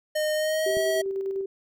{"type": "tone with pitch glide", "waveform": "square", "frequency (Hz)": [613, 642.7], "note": ["D#5", "E5"], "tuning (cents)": [-26, -44], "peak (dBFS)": -24, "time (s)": [0.15, 1.02], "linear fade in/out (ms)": 10, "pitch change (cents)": 82, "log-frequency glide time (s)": [0.34, 0.8]}
{"type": "tone with tremolo", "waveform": "sine", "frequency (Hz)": 388.7, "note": "G4", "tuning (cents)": -15, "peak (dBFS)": -25, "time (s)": [0.66, 1.46], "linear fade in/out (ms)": 5, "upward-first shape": "square", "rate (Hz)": 10, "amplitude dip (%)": 30}
{"type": "click", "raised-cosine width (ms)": 3, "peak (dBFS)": -25, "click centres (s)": 0.77}
{"effects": []}